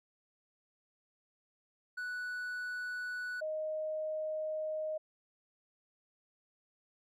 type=tone pair in turn; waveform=triangle / sine; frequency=1480 / 622.3 Hz; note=F#6 / D#5; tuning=0 / 0 cents; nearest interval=octave + minor third; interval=1500 cents; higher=first; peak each=-35 / -34 dBFS; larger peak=second; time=1.97-3.41 / 3.41-4.98 s; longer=second; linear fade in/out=10 ms; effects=none